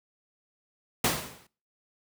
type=noise with exponential decay; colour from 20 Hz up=pink; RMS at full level=-21 dBFS; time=1.04-1.47 s; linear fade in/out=5 ms; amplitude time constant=93 ms; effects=noise-tail reverb RT60 0.4 s tail -22 dB re dry + high-pass 100 Hz 12 dB/octave